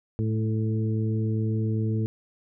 harmonic tone with a mistuned harmonic, 110 Hz, A2, in tune, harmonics 1 / 2 / 3 / 4, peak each -24 / -30 / -34 / -36 dBFS, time 0.19-2.06 s, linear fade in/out 0 ms, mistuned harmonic 2, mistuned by -20 cents, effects none

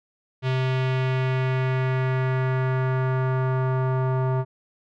square tone with low-pass filter sweep, 130 Hz, C3, 11 cents flat, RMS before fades -23 dBFS, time 0.42-4.45 s, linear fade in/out 50 ms, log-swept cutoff 3200 to 1000 Hz, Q 1.6, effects none

